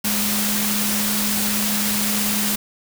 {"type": "tone in noise", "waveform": "sine", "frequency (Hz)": 208.4, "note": "G#3", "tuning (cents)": 6, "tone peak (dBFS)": -24, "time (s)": [0.04, 2.56], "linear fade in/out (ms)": 10, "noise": "white", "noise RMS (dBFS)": -22, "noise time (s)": [0.04, 2.56], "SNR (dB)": -5, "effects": []}